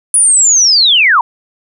sine linear sweep, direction down, 9956 to 882 Hz, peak -5 dBFS, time 0.14-1.21 s, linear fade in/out 2 ms, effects none

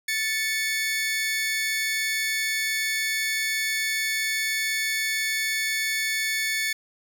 sawtooth tone pair together, 1759.6 / 2217 Hz, A6 / C#7, 0 / 0 cents, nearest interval major third, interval 400 cents, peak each -24 / -23 dBFS, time 0.08-6.73 s, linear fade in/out 5 ms, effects none

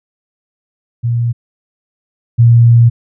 sine tone pair in turn, 118.4 / 117.65 Hz, A#2 / A#2, +27 / +16 cents, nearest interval unison, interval 11 cents, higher first, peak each -11 / -3 dBFS, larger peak second, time 1.03-1.33 / 2.38-2.9 s, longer second, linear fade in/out 20 ms, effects none

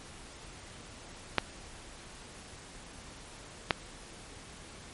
clicks, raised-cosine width 0.3 ms, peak -7 dBFS, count 2, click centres 1.383 / 3.708 s, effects pink hiss -49 dBFS RMS until 4.93 s + MP3 48 kbps

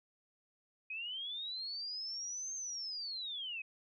sine linear two-way sweep, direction up then down, 2489 to 6400 to 2489 Hz, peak -39 dBFS, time 0.9-3.62 s, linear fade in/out 5 ms, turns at 2.54 s, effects none

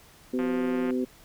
harmonic tone, 126.9 Hz, B2, 47 cents sharp, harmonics 2 / 3 / 4, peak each -26 / -30 / -36 dBFS, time 0.33-1.05 s, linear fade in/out 10 ms
click train, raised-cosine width 0.5 ms, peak -23 dBFS, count 92, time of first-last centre 0.39-0.907 s, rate 176 Hz
effects pink hiss -54 dBFS RMS until 1.24 s

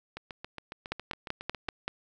two click trains, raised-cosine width 0.3 ms, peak -23 / -15 dBFS, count 12 / 6, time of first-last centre 0.17-1.685 / 0.92-1.88 s, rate 7.26 / 5.21 Hz, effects none

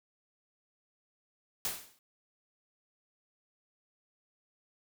white noise with exponential decay, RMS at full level -31 dBFS, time 1.65-1.99 s, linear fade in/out 1 ms, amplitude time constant 72 ms, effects none

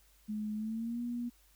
sine tone with pitch glide, 212.6 to 240 Hz, G#3 to B3, +41 to -49 cents, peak -34 dBFS, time 0.28-1.3 s, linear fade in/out 20 ms, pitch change +210 cents, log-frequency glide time 0.55-1.01 s, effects added 50 Hz sine -65 dBFS peak until 1.55 s + white hiss -67 dBFS RMS until 1.55 s

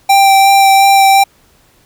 square tone with vibrato, 784 Hz, G5, in tune, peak -5 dBFS, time 0.09-1.24 s, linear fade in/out 10 ms, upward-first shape sine, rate 2.8 Hz, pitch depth 11 cents each way, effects pink hiss -50 dBFS RMS until 1.85 s

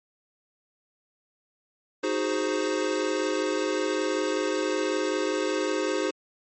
square chord, Ab dominant seventh, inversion second, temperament equal, 311.1 / 370 / 415.3 / 523.3 Hz, Eb4 / Gb4 / Ab4 / C5, 0 / 0 / 0 / 0 cents, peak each -31 dBFS, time 2.03-6.11 s, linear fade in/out 10 ms, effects MP3 32 kbps

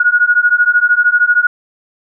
sine beating tone pair, 1443 / 1456 Hz, F#6 / F#6, -44 / -28 cents, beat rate 13 Hz, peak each -11 dBFS, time 0-1.47 s, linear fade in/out 5 ms, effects none

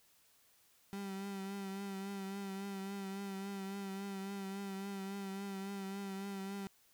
35% pulse tone with vibrato, 196 Hz, G3, in tune, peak -39 dBFS, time 0.93-6.67 s, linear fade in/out 0 ms, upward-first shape triangle, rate 3.6 Hz, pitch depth 40 cents each way, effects white hiss -69 dBFS RMS until 6.93 s

